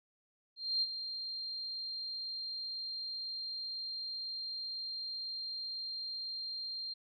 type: tone with ADSR envelope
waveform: sine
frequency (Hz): 4186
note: C8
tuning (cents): 0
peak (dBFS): -28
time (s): 0.56-6.94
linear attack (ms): 260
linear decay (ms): 38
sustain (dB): -10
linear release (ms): 13
effects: none